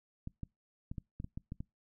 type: clicks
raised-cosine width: 5 ms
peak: -28 dBFS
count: 9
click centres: 0.274 / 0.433 / 0.915 / 0.982 / 1.201 / 1.244 / 1.375 / 1.521 / 1.605 s
effects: noise-tail reverb RT60 0.2 s tail -25 dB re dry